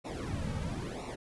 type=noise with flanger; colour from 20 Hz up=brown; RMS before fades=-37 dBFS; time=0.04-1.16 s; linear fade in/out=20 ms; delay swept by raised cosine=0.62 to 2.92 ms; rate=1 Hz; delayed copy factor=-0.9; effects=resampled to 24000 Hz